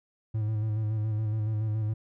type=tone with vibrato; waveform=triangle; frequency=108.1 Hz; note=A2; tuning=30 cents flat; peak=-24 dBFS; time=0.34-1.94 s; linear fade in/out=10 ms; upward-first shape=square; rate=7.1 Hz; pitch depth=31 cents each way; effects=none